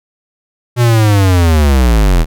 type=linear sweep; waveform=square; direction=down; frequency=123.47 to 38.05 Hz; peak=-7 dBFS; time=0.76-2.26 s; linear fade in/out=50 ms; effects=none